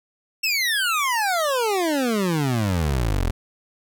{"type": "exponential sweep", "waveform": "25% pulse", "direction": "down", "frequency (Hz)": [2725, 38.89], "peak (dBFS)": -16, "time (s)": [0.43, 3.31], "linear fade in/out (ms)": 10, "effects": []}